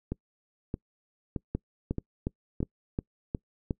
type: two click trains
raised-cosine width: 3 ms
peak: -18 / -16 dBFS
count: 5 / 7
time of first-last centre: 0.12-2.604 / 1.55-3.708 s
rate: 1.61 / 2.78 Hz
effects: noise-tail reverb RT60 0.1 s tail -26 dB re dry